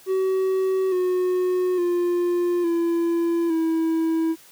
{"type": "tone with pitch steps", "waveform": "triangle", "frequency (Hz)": [378.9, 364.7, 351.1, 338, 325.3], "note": ["F#4", "F#4", "F4", "E4", "E4"], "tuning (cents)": [41, -25, 9, 43, -23], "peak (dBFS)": -17, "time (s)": [0.06, 4.36], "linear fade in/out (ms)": 50, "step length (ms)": 860, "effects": ["white hiss -50 dBFS RMS until 4.51 s", "high-pass 80 Hz 12 dB/octave"]}